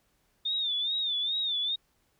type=tone with vibrato; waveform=sine; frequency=3612 Hz; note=A7; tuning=45 cents sharp; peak=-27 dBFS; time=0.45-1.76 s; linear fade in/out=10 ms; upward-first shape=sine; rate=2.4 Hz; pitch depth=98 cents each way; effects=pink hiss -71 dBFS RMS until 2.19 s